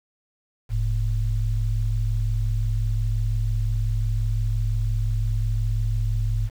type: tone pair together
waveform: sine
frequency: 43.26 / 109 Hz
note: F1 / A2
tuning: -16 / -16 cents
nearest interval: octave + major third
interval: 1600 cents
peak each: -23 dBFS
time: 0.69-6.5 s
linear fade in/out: 50 ms
effects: 8-bit